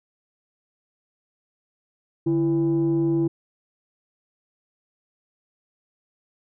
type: tone pair together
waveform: sine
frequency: 146.13 / 333.2 Hz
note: D3 / E4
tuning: -8 / +19 cents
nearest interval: octave + major second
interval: 1427 cents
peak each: -23 / -18 dBFS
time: 2.26-3.28 s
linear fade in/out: 10 ms
effects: tanh soft clip ceiling -15 dBFS